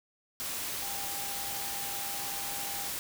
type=tone in noise; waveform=sine; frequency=799 Hz; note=G5; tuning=33 cents sharp; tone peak=-43 dBFS; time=0.82-2.88 s; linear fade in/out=0 ms; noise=white; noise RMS=-36 dBFS; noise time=0.4-2.99 s; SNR=-10 dB; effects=none